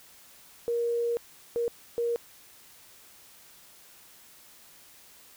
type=tone bursts at uneven times; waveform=sine; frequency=471.1 Hz; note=A#4; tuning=18 cents sharp; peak=-25 dBFS; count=3; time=0.68-1.17 / 1.56-1.68 / 1.98-2.16 s; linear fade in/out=0 ms; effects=white hiss -54 dBFS RMS until 5.36 s